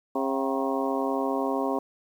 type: harmonic tone with a mistuned harmonic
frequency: 135.2 Hz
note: C#3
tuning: 43 cents flat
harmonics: 2 / 3 / 4 / 5 / 6 / 7 / 8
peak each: -29 / -31 / -32 / -33 / -34 / -34 / -35 dBFS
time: 0.15-1.79 s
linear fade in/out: 5 ms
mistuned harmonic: 6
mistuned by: -94 cents
effects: 9-bit